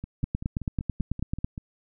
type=two click trains; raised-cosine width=5 ms; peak=-14 / -22 dBFS; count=12 / 9; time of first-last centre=0.24-1.445 / 0.04-1.578 s; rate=9.13 / 5.2 Hz; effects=none